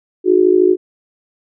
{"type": "tone with amplitude modulation", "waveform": "sine", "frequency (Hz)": 366.6, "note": "F#4", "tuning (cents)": -16, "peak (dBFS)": -4, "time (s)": [0.24, 0.77], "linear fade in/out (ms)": 50, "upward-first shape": "sine", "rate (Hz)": 53.3, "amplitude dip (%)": 90, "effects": []}